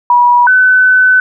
sine tone pair in turn, 969 / 1509.4 Hz, B5 / F#6, -33 / +34 cents, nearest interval minor sixth, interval 767 cents, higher second, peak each -4 dBFS, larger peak neither, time 0.1-0.47 / 0.47-1.2 s, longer second, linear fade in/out 2 ms, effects none

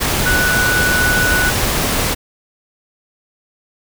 sine tone in noise, 1480 Hz, F#6, in tune, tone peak -14 dBFS, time 0.25-1.51 s, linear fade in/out 20 ms, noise pink, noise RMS -17 dBFS, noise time 0-2.15 s, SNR 0 dB, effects none

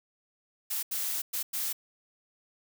blue noise bursts at uneven times, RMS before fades -32 dBFS, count 4, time 0.7-0.83 / 0.91-1.22 / 1.33-1.43 / 1.53-1.73 s, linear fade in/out 10 ms, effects none

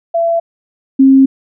sine tone pair in turn, 672 / 268.2 Hz, E5 / C4, +33 / +43 cents, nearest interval octave + major third, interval 1590 cents, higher first, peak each -10 / -3 dBFS, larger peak second, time 0.14-0.4 / 0.99-1.26 s, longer second, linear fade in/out 10 ms, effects none

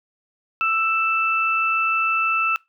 sine tone pair together, 1323.5 / 2647 Hz, E6 / E7, +7 / +7 cents, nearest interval octave, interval 1200 cents, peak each -20 / -21 dBFS, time 0.61-2.56 s, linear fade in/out 0 ms, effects noise-tail reverb RT60 0.2 s tail -22 dB re dry

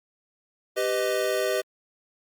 square chord, G augmented, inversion none, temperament equal with one note detuned, 392 / 500.8 / 622.3 Hz, G4 / B4 / D#5, 0 / +24 / 0 cents, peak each -29 / -29 / -28 dBFS, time 0.76-1.62 s, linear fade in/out 20 ms, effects Opus 48 kbps

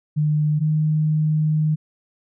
sine tone pair in turn, 151.2 / 154.29 Hz, D#3 / D#3, -49 / -14 cents, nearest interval unison, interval 35 cents, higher second, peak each -16 dBFS, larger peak neither, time 0.16-0.6 / 0.6-1.76 s, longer second, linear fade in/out 20 ms, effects none

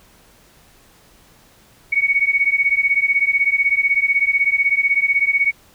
sine beating tone pair, 2224 / 2240 Hz, C#7 / C#7, +5 / +18 cents, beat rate 16 Hz, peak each -17 dBFS, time 1.92-5.52 s, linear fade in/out 10 ms, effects pink hiss -51 dBFS RMS until 5.74 s

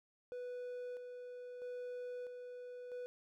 triangle tone with tremolo, 493.9 Hz, B4, in tune, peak -40 dBFS, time 0.32-3.06 s, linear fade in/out 0 ms, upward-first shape square, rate 0.77 Hz, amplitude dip 40%, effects none

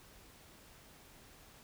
silence, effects pink hiss -59 dBFS RMS until 1.63 s

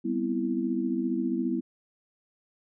sine chord, C major seventh, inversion second, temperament equal, 196 / 246.9 / 261.6 / 329.6 Hz, G3 / B3 / C4 / E4, 0 / 0 / 0 / 0 cents, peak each -33 / -29 / -35 / -30 dBFS, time 0.04-1.61 s, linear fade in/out 20 ms, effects none

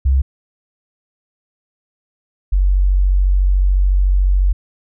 sine tone pair in turn, 66.4 / 46.95 Hz, C2 / F#1, +26 / +26 cents, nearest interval tritone, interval 600 cents, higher first, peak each -10 dBFS, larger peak neither, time 0.05-0.22 / 2.52-4.53 s, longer second, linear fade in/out 10 ms, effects none

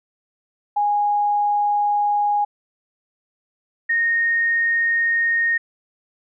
sine tone pair in turn, 825 / 1852.1 Hz, G#5 / A#6, -12 / -12 cents, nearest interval octave + major second, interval 1400 cents, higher second, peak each -16 dBFS, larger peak neither, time 0.76-2.45 / 3.89-5.58 s, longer neither, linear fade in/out 10 ms, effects none

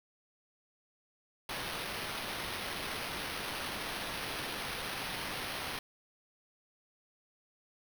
violet noise with sample-and-hold, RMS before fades -39 dBFS, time 1.49-5.79 s, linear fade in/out 2 ms, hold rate 7350 Hz, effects none

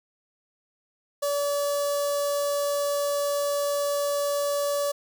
sawtooth tone with notch filter, 573 Hz, D5, 43 cents flat, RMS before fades -26 dBFS, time 1.22-4.92 s, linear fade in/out 10 ms, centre 2200 Hz, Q 0.54, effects none

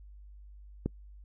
click, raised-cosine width 3 ms, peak -17 dBFS, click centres 0.86 s, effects noise-tail reverb RT60 0.1 s tail -26 dB re dry + added 50 Hz sine -48 dBFS peak until 1.24 s

